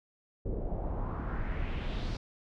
brown noise with low-pass filter sweep, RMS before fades -34 dBFS, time 0.45-2.17 s, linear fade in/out 5 ms, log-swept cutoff 430 to 5000 Hz, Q 2.5, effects none

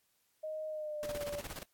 sine tone with pitch glide, 622.3 to 580.6 Hz, D#5 to D5, 0 to -20 cents, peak -37 dBFS, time 0.43-1.41 s, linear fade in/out 10 ms, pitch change -120 cents, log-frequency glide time 0.68-1.24 s
pink noise with tremolo, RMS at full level -43 dBFS, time 1.03-1.63 s, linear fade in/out 0 ms, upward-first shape square, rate 17 Hz, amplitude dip 70%
effects white hiss -75 dBFS RMS until 1.73 s + AAC 64 kbps

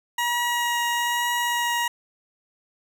20% pulse tone with vibrato, 955 Hz, A#5, 42 cents sharp, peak -17 dBFS, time 0.18-1.88 s, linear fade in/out 5 ms, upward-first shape triangle, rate 1.1 Hz, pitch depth 10 cents each way, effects none

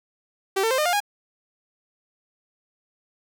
sawtooth tone with pitch steps, 387 / 449.7 / 522.6 / 607.3 / 705.7 / 820 Hz, G4 / A4 / C5 / D#5 / F5 / G#5, -22 / +38 / -2 / -42 / +18 / -22 cents, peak -16 dBFS, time 0.56-1.004 s, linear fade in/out 10 ms, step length 74 ms, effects none

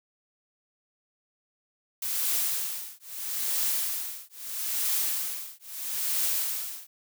blue noise with tremolo, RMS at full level -26 dBFS, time 2.02-6.87 s, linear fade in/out 5 ms, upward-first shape triangle, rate 0.77 Hz, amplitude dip 100%, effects none

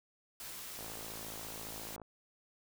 white noise, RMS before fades -46 dBFS, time 0.4-1.96 s, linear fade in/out 2 ms
click train, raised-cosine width 1 ms, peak -34 dBFS, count 68, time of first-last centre 0.79-2.017 s, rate 54.6 Hz
effects none

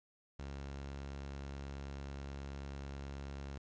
sawtooth tone, 69.3 Hz, C#2, in tune, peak -39 dBFS, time 0.39-3.58 s, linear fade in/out 5 ms, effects resampled to 16000 Hz + 11-bit

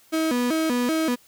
35% pulse tone with vibrato, 279.7 Hz, C#4, 16 cents sharp, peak -19 dBFS, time 0.12-1.16 s, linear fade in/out 20 ms, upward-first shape square, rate 2.6 Hz, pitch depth 230 cents each way, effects white hiss -56 dBFS RMS until 1.27 s

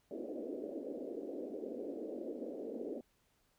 pink band-pass noise, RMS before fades -43 dBFS, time 0.11-3.01 s, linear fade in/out 2 ms, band 250 to 570 Hz, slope 48 dB/octave, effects pink hiss -75 dBFS RMS until 3.58 s

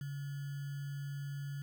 sine tone with sample-and-hold, 140.9 Hz, C#3, 29 cents sharp, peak -38 dBFS, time 0.01-1.62 s, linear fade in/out 2 ms, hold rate 1575 Hz, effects none

